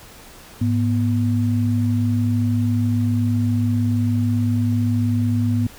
sine tone pair together, 105.02 / 243.1 Hz, G#2 / B3, +20 / -27 cents, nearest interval octave + minor third, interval 1453 cents, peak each -18 / -20 dBFS, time 0.61-5.67 s, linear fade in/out 5 ms, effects pink hiss -43 dBFS RMS until 5.78 s

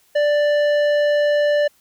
sine tone with tanh clipping, 588 Hz, D5, 2 cents sharp, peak -16 dBFS, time 0.15-1.68 s, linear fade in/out 10 ms, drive 12 dB, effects white hiss -58 dBFS RMS until 1.8 s

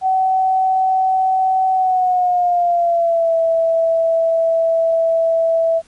sine tone with pitch glide, 756 to 658.1 Hz, F#5 to E5, +37 to -3 cents, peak -12 dBFS, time 0.01-5.82 s, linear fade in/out 50 ms, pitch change -240 cents, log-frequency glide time 1.71-3.35 s, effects pink hiss -52 dBFS RMS until 5.87 s + MP3 48 kbps

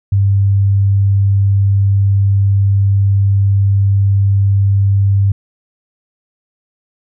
sine tone, 99 Hz, G2, 18 cents sharp, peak -8 dBFS, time 0.12-5.32 s, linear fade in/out 5 ms, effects none

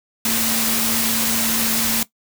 sine tone in noise, 226.2 Hz, A3, 48 cents sharp, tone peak -25 dBFS, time 0.25-2.03 s, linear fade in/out 2 ms, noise white, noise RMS -20 dBFS, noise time 0.25-2.03 s, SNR -8 dB, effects noise-tail reverb RT60 0.1 s tail -17 dB re dry

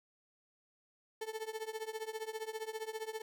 35% pulse tone with tremolo, 440 Hz, A4, in tune, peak -34 dBFS, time 1.21-3.22 s, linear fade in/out 5 ms, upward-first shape triangle, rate 15 Hz, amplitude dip 95%, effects none

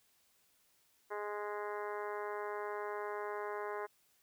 harmonic tone, 207.7 Hz, G#3, in tune, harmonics 2 / 3 / 4 / 5 / 6 / 7 / 8 / 9 / 10, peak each -41 / -47 / -46 / -45 / -51 / -51 / -52 / -54 / -57 dBFS, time 1.1-3.87 s, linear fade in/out 20 ms, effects white hiss -72 dBFS RMS until 4.22 s

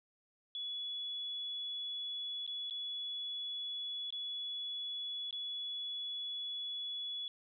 sine tone with dropouts, 3400 Hz, G#7, 40 cents sharp, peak -38 dBFS, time 0.55-7.28 s, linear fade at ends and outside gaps 1 ms, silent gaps 2.465-2.476 / 2.699-2.708 / 4.105-4.125 / 5.309-5.327 s, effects none

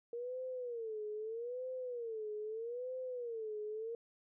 sine tone with vibrato, 466.2 Hz, A#4, in tune, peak -39 dBFS, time 0.13-3.95 s, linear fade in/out 2 ms, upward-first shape sine, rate 0.79 Hz, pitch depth 170 cents each way, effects none

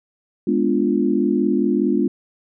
sine chord, G# diminished seventh, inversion none, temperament equal with one note detuned, 207.7 / 246.9 / 292.1 / 349.2 Hz, G#3 / B3 / D4 / F4, 0 / 0 / -9 / 0 cents, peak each -21 dBFS, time 0.47-2.08 s, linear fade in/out 5 ms, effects none

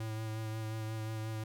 square tone with vibrato, 110 Hz, A2, in tune, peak -37 dBFS, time 0-1.44 s, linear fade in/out 5 ms, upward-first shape sine, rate 5.6 Hz, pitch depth 19 cents each way, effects none

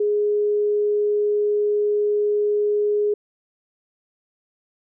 sine tone, 416 Hz, G#4, 3 cents sharp, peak -17 dBFS, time 0-3.14 s, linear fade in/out 5 ms, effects none

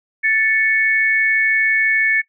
sine tone pair together, 1760 / 2217 Hz, A6 / C#7, 0 / 0 cents, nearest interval major third, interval 400 cents, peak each -16 dBFS, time 0.23-2.22 s, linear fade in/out 20 ms, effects noise-tail reverb RT60 0.1 s tail -20 dB re dry

